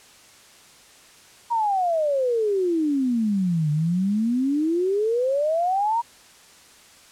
sine exponential two-way sweep, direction down then up, 958 to 146.83 to 958 Hz, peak -19 dBFS, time 1.5-6.02 s, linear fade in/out 20 ms, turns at 3.71 s, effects white hiss -50 dBFS RMS until 7.11 s + low-pass 9000 Hz 12 dB/octave

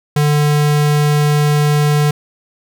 square tone, 148.1 Hz, D3, 15 cents sharp, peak -11 dBFS, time 0.16-2.11 s, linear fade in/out 5 ms, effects none

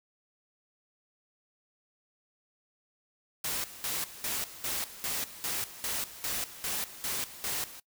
white noise with tremolo, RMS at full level -33 dBFS, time 3.44-7.8 s, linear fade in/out 5 ms, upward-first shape square, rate 2.5 Hz, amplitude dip 80%, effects noise-tail reverb RT60 0.1 s tail -21 dB re dry

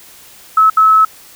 sine tone bursts at uneven times, 1296 Hz, E6, 30 cents flat, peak -5 dBFS, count 2, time 0.57-0.7 / 0.77-1.05 s, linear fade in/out 5 ms, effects white hiss -40 dBFS RMS until 1.35 s

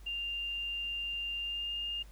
sine tone with pitch glide, 2794 to 2818 Hz, F7 to F7, 0 to +15 cents, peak -34 dBFS, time 0.06-2.03 s, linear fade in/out 10 ms, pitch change +15 cents, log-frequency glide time 1.38-1.75 s, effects added 50 Hz sine -49 dBFS peak until 2.11 s + pink hiss -62 dBFS RMS until 2.11 s

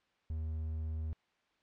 triangle tone, 79 Hz, D#2, 27 cents sharp, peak -33 dBFS, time 0.3-1.13 s, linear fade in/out 0 ms, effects white hiss -74 dBFS RMS until 1.62 s + low-pass 3000 Hz 12 dB/octave

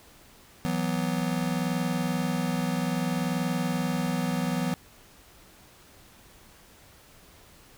square chord, E suspended second, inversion none, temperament just, 164.81 / 185.42 / 247.2 Hz, E3 / F#3 / B3, 0 / +4 / +2 cents, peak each -31 dBFS, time 0.65-4.74 s, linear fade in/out 0 ms, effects pink hiss -54 dBFS RMS until 7.77 s

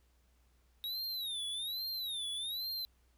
square tone with vibrato, 3783 Hz, A#7, 25 cents sharp, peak -37 dBFS, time 0.84-2.85 s, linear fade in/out 0 ms, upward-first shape sine, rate 1.2 Hz, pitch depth 180 cents each way, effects added 61 Hz sine -67 dBFS peak until 3.17 s + pink hiss -75 dBFS RMS until 3.17 s

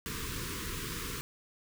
pink band-stop noise, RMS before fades -38 dBFS, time 0.06-1.21 s, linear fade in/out 0 ms, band 490 to 980 Hz, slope 96 dB/octave, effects none

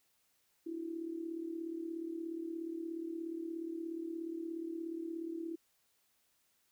sine tone with amplitude modulation, 330.9 Hz, E4, 7 cents sharp, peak -35 dBFS, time 0.66-5.56 s, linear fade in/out 10 ms, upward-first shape sine, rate 36.9 Hz, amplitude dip 70%, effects white hiss -75 dBFS RMS until 6.71 s

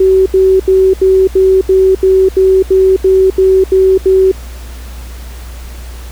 sine tone bursts, 379.5 Hz, F#4, 44 cents sharp, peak -4 dBFS, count 13, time 0-4.316 s, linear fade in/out 5 ms, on 260 ms, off 78 ms, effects added 60 Hz sine -24 dBFS peak until 6.11 s + pink hiss -35 dBFS RMS until 6.11 s

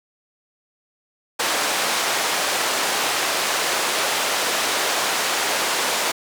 pink band-pass noise, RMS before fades -22 dBFS, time 1.39-6.12 s, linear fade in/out 10 ms, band 550 to 9400 Hz, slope 12 dB/octave, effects none

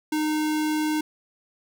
square tone, 307 Hz, D#4, 23 cents flat, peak -23 dBFS, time 0.12-1.01 s, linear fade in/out 5 ms, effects none

